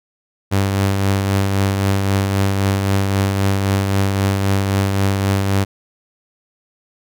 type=tone with tremolo; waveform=sawtooth; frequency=98 Hz; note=G2; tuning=in tune; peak=-9 dBFS; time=0.51-5.65 s; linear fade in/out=20 ms; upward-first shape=triangle; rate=3.8 Hz; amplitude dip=40%; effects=none